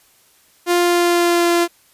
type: tone with pitch glide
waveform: sawtooth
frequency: 350.3 to 343.9 Hz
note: F4 to F4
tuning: +5 to -27 cents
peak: -9 dBFS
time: 0.66-1.68 s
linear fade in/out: 50 ms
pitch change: -32 cents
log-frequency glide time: 0.78-1.49 s
effects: white hiss -54 dBFS RMS until 1.93 s + resampled to 32000 Hz